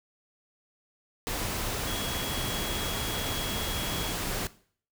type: tone in noise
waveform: sine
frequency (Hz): 3322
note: G#7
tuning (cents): 0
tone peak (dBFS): -37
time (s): 1.87-4.12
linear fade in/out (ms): 0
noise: pink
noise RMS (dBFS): -32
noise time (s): 1.27-4.47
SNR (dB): -8
effects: noise-tail reverb RT60 0.5 s tail -18 dB re dry